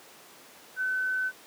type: tone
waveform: sine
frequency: 1517 Hz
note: F#6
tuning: 43 cents sharp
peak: -26 dBFS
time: 0.76-1.32 s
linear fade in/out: 50 ms
effects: pink hiss -51 dBFS RMS until 1.46 s + high-pass 300 Hz 12 dB/octave